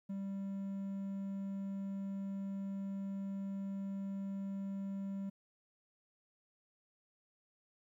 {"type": "tone", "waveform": "triangle", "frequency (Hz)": 196, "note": "G3", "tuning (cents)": 0, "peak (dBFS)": -36, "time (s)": [0.09, 5.3], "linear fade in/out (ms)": 10, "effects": ["13-bit"]}